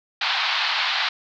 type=band-pass noise; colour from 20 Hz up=white; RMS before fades=-23 dBFS; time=0.21-1.09 s; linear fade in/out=5 ms; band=730 to 4400 Hz; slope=48 dB/octave; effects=none